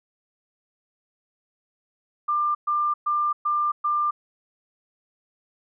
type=tone bursts; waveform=sine; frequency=1193 Hz; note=D6; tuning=27 cents sharp; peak=-20 dBFS; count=5; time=2.28-4.11 s; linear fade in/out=10 ms; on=270 ms; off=120 ms; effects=none